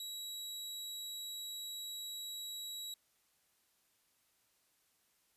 sawtooth tone, 3882 Hz, B7, 31 cents flat, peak -39 dBFS, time 0-2.94 s, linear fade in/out 2 ms, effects white hiss -75 dBFS RMS until 5.36 s + resampled to 32000 Hz

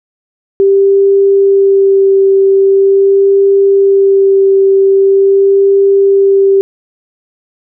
sine tone with vibrato, 392 Hz, G4, in tune, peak -4 dBFS, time 0.6-6.61 s, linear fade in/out 0 ms, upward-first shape sine, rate 0.43 Hz, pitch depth 12 cents each way, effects none

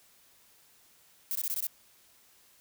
violet noise bursts, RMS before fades -32 dBFS, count 6, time 1.31-1.668 s, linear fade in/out 0 ms, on 43 ms, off 20 ms, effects white hiss -62 dBFS RMS until 2.6 s

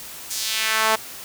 sawtooth tone with high-pass filter sweep, 220 Hz, A3, in tune, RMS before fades -22 dBFS, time 0.3-0.96 s, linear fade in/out 10 ms, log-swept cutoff 6900 to 740 Hz, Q 1.3, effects white hiss -37 dBFS RMS until 1.24 s

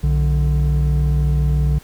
triangle tone pair together, 61.91 / 147.6 Hz, B1 / D3, +5 / +9 cents, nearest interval octave + minor third, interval 1504 cents, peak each -13 / -15 dBFS, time 0.03-1.79 s, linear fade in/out 10 ms, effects tanh soft clip ceiling -6 dBFS + pink hiss -46 dBFS RMS until 1.83 s

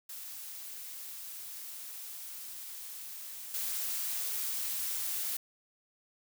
blue noise with level steps, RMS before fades -44 / -35 dBFS, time 0.09-5.37 s, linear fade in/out 5 ms, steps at 3.54 s, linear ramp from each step 2 ms, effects none

